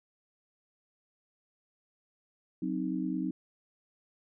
sine chord, C diminished, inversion second, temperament equal, 185 / 261.6 / 311.1 Hz, Gb3 / C4 / Eb4, 0 / 0 / 0 cents, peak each -35 / -34 / -34 dBFS, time 2.62-3.31 s, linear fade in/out 5 ms, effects none

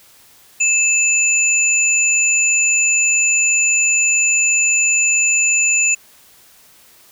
sine tone pair together, 2626 / 7011 Hz, E7 / A8, -7 / -7 cents, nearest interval octave + perfect fourth, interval 1700 cents, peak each -15 dBFS, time 0.6-5.95 s, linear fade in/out 10 ms, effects white hiss -48 dBFS RMS until 7.11 s

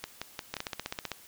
two click trains, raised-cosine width 0.2 ms, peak -16 / -17 dBFS, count 10 / 4, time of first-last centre 0.54-1.117 / 0.04-0.567 s, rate 15.6 / 5.69 Hz, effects white hiss -54 dBFS RMS until 1.27 s

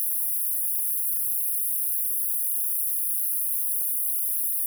pink high-pass noise, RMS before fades -26 dBFS, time 0-4.66 s, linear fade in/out 0 ms, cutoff 10000 Hz, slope 96 dB/octave, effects none

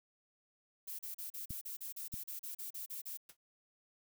violet noise bursts, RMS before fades -44 dBFS, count 15, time 0.87-3.174 s, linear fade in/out 10 ms, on 120 ms, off 36 ms
clicks, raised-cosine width 5 ms, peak -32 dBFS, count 2, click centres 1.507 / 2.14 s
white noise with exponential decay, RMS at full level -49 dBFS, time 3.29-3.37 s, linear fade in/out 5 ms, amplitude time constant 17 ms
effects none

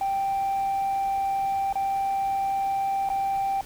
sine tone with dropouts, 784 Hz, G5, in tune, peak -21 dBFS, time 0.01-3.61 s, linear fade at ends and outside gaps 2 ms, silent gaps 1.727-1.755 / 3.09-3.1 s, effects tanh soft clip ceiling -21 dBFS + pink hiss -46 dBFS RMS until 3.65 s

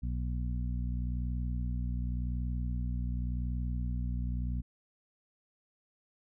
harmonic tone, 60.9 Hz, B1, 24 cents flat, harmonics 1 / 2 / 3 / 4, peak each -32 / -38 / -42 / -44 dBFS, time 0.02-4.62 s, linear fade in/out 20 ms, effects none

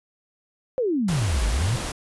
sine exponential two-way sweep, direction down then up, 540 to 48 to 133 Hz, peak -20 dBFS, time 0.78-1.76 s, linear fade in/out 0 ms, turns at 1.47 s
pink noise, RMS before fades -30 dBFS, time 1.08-1.92 s, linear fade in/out 5 ms
effects resampled to 24000 Hz

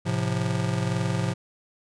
square chord, F major, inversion first, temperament just, 109.13 / 130.96 / 174.61 Hz, A2 / C3 / F3, -14 / +2 / 0 cents, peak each -29 / -29 / -29 dBFS, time 0.05-1.34 s, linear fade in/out 20 ms, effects resampled to 22050 Hz

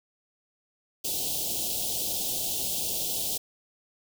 white band-stop noise, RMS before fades -30 dBFS, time 1.04-3.38 s, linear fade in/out 10 ms, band 790 to 2900 Hz, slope 48 dB/octave, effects none

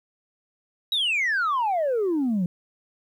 sine exponential sweep, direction down, 3909 to 169.3 Hz, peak -19 dBFS, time 0.92-2.46 s, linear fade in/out 2 ms, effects tanh soft clip ceiling -19 dBFS + 10-bit

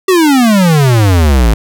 square exponential sweep, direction down, 388.9 to 51.91 Hz, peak -6 dBFS, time 0.08-1.54 s, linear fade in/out 5 ms, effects none

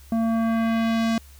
square tone with low-pass filter sweep, 226.8 Hz, A#3, 47 cents flat, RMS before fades -22 dBFS, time 0.12-1.18 s, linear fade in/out 2 ms, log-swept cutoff 720 to 6600 Hz, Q 0.92, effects added 69 Hz sine -45 dBFS peak until 1.39 s + white hiss -53 dBFS RMS until 1.39 s

